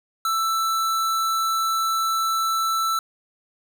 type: tone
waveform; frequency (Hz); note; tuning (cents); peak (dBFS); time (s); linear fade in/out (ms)
square; 1325; E6; +9; -21; 0.25-2.99; 2
effects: none